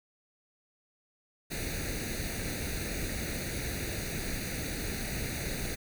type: noise with comb filter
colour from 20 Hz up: pink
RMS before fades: -35 dBFS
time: 1.5-5.76 s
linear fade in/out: 20 ms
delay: 0.47 ms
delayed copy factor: +0.8
effects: none